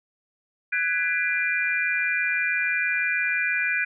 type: chord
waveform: sine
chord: G# half-diminished seventh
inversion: third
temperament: just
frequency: 1495.1 / 1661.2 / 1993.5 / 2392 Hz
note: F#6 / G#6 / B6 / D7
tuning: +18 / 0 / +16 / +31 cents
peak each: -27 / -28 / -31 / -25 dBFS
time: 0.72-3.85 s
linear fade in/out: 10 ms
effects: none